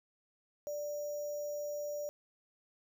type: tone with sample-and-hold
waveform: sine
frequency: 587.3 Hz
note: D5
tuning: in tune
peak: -36 dBFS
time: 0.67-2.09 s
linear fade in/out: 0 ms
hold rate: 6300 Hz
effects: none